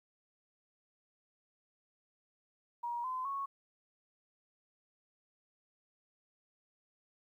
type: tone with pitch steps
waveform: sine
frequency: 951 / 1025.2 / 1105.1 Hz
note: A#5 / C6 / C#6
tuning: +34 / -36 / -6 cents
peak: -35 dBFS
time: 2.83-3.46 s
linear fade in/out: 10 ms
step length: 210 ms
effects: 12-bit